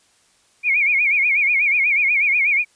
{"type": "tone with vibrato", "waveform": "sine", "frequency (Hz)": 2300, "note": "D7", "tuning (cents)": -37, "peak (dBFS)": -14, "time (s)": [0.63, 2.65], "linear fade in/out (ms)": 50, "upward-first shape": "sine", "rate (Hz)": 8.2, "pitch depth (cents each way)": 130, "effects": ["white hiss -58 dBFS RMS until 2.75 s", "resampled to 22050 Hz"]}